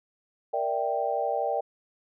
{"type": "chord", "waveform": "sine", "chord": "E half-diminished seventh", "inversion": "second", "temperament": "equal", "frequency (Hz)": [466.2, 587.3, 659.3, 784], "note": ["Bb4", "D5", "E5", "G5"], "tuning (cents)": [0, 0, 0, 0], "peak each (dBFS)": [-32, -30, -32, -29], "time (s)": [0.53, 1.61], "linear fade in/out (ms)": 10, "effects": []}